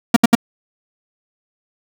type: tone bursts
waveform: 45% pulse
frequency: 233.1 Hz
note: A#3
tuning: in tune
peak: -5 dBFS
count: 3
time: 0.14-0.352 s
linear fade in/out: 5 ms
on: 24 ms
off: 70 ms
effects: none